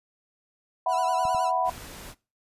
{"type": "chord", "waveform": "sine", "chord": "E suspended second", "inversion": "none", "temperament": "equal", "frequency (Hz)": [659.3, 740, 987.8], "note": ["E5", "F#5", "B5"], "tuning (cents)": [0, 0, 0], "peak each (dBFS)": [-28, -25, -26], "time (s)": [0.86, 1.7], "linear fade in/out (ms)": 5}
{"type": "tone with vibrato", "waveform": "10% pulse", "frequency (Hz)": 1396.9, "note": "F6", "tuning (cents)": 0, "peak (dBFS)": -30, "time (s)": [0.88, 1.52], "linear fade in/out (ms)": 50, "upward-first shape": "sine", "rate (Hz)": 9.7, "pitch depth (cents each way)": 120}
{"type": "clicks", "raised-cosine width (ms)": 5, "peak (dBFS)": [-28, -29, -35], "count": 3, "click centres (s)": [1.253, 1.348, 1.779]}
{"type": "noise", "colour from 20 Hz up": "pink", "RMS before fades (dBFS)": -42, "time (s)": [1.64, 2.15], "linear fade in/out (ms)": 50}
{"effects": ["noise-tail reverb RT60 0.3 s tail -21 dB re dry", "resampled to 32000 Hz"]}